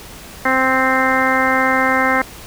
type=harmonic tone; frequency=261.6 Hz; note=C4; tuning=in tune; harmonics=1 / 2 / 3 / 4 / 5 / 6 / 7 / 8; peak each=-21 / -21 / -21 / -21 / -21 / -21 / -21 / -21 dBFS; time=0.45-2.22 s; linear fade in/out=5 ms; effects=pink hiss -36 dBFS RMS until 2.46 s